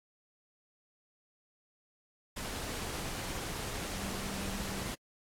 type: tone in noise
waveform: sine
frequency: 195.8 Hz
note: G3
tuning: 2 cents flat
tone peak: -42 dBFS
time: 3.94-4.88 s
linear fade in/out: 10 ms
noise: pink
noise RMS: -39 dBFS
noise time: 2.36-4.95 s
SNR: -6 dB
effects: low-pass 12000 Hz 12 dB/octave + AAC 64 kbps